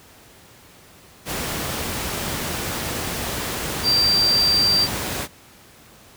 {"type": "tone in noise", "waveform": "sine", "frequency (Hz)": 4700, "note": "D8", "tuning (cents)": 1, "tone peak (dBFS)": -15, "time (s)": [3.83, 4.88], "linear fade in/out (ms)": 50, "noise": "pink", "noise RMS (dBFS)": -26, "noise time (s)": [1.25, 5.28], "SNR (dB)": 8, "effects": ["pink hiss -48 dBFS RMS until 6.16 s", "high-pass 60 Hz 12 dB/octave"]}